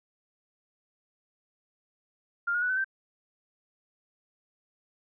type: tone with pitch steps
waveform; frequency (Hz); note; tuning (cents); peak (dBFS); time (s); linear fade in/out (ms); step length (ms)
sine; 1400 / 1438.5 / 1478.1 / 1518.8 / 1560.6; F6 / F#6 / F#6 / F#6 / G6; +4 / -49 / -2 / +45 / -8; -25; 2.47-2.845; 10; 75
effects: none